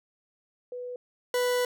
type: tone pair in turn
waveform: sine / 40% pulse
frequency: 493.9 / 493.9 Hz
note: B4 / B4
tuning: 0 / 0 cents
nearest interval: unison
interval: 0 cents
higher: neither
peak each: -34 / -23 dBFS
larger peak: second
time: 0.72-0.96 / 1.34-1.65 s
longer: second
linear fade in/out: 2 ms
effects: none